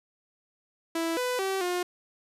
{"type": "tone with pitch steps", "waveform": "sawtooth", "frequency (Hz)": [330.1, 498.7, 385, 357], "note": ["E4", "B4", "G4", "F4"], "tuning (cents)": [2, 17, -31, 38], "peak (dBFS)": -23, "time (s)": [0.95, 1.83], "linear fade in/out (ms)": 5, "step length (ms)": 220, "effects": ["resampled to 32000 Hz"]}